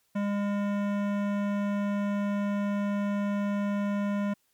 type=tone with hard clipping; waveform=sine; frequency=202.9 Hz; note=G#3; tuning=40 cents flat; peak=-28 dBFS; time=0.15-4.34 s; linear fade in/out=10 ms; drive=17 dB; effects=white hiss -71 dBFS RMS until 4.53 s + MP3 96 kbps

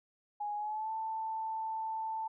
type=tone with pitch glide; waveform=sine; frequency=830.6 to 885.1 Hz; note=G#5 to A5; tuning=0 to +10 cents; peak=-34 dBFS; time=0.4-2.28 s; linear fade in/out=10 ms; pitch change=+110 cents; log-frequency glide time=0.56-0.92 s; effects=none

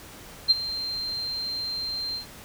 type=tone with ADSR envelope; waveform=sine; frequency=4158 Hz; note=C8; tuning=12 cents flat; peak=-12 dBFS; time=0.48-2.26 s; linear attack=27 ms; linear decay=25 ms; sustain=-16 dB; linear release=110 ms; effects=pink hiss -45 dBFS RMS until 2.44 s

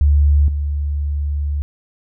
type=tone with level steps; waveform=sine; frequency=72.6 Hz; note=D2; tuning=19 cents flat; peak=-9 / -17 dBFS; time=0.01-1.62 s; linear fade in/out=0 ms; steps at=0.48 s; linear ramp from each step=2 ms; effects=none

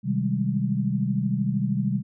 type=chord; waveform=sine; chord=Ab major seventh; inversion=first; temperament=just; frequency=129.78 / 155.74 / 194.67 / 207.7 Hz; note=C3 / Eb3 / G3 / Ab3; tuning=-14 / +2 / -12 / 0 cents; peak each=-27 / -30 / -25 / -29 dBFS; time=0.03-2.03 s; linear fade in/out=50 ms; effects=none

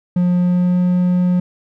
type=tone with pitch glide; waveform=triangle; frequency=178 to 179.55 Hz; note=F3 to F3; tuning=+33 to +48 cents; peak=-10 dBFS; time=0.16-1.4 s; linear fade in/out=5 ms; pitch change=+15 cents; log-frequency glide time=0.38-0.81 s; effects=none

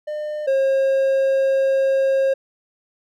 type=tone pair in turn; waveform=triangle; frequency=603 / 538.3 Hz; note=D5 / C5; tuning=+46 / +49 cents; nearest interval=major second; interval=197 cents; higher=first; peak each=-22 / -13 dBFS; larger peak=second; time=0.07-0.47 / 0.47-2.34 s; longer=second; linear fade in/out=10 ms; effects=none

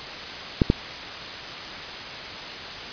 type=clicks; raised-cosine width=3 ms; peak=-3 dBFS; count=2; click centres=0.618 / 0.701 s; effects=white hiss -34 dBFS RMS until 2.92 s + resampled to 11025 Hz

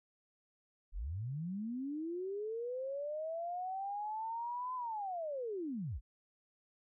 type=linear two-way sweep; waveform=sine; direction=up then down; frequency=32.71 to 1023 to 32.71 Hz; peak=-37 dBFS; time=0.92-6.01 s; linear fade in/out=50 ms; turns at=4.75 s; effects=none

